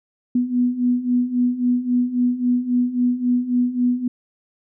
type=beating tone pair; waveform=sine; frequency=244 / 247.7 Hz; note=B3 / B3; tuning=-21 / +5 cents; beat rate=3.7 Hz; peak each=-22 / -18 dBFS; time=0.35-4.08 s; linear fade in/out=5 ms; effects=none